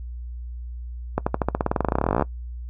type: accelerating click train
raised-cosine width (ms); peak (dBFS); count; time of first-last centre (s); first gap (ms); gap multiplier
1; -6; 28; 1.18-2.223; 85; 0.93
effects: noise-tail reverb RT60 0.1 s tail -20 dB re dry + added 60 Hz sine -31 dBFS peak until 2.69 s